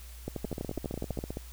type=two click trains; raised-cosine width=2 ms; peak=-20 / -22 dBFS; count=12 / 15; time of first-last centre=0.28-1.189 / 0.45-1.371 s; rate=12.1 / 15.2 Hz; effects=added 60 Hz sine -44 dBFS peak until 1.52 s + white hiss -53 dBFS RMS until 1.52 s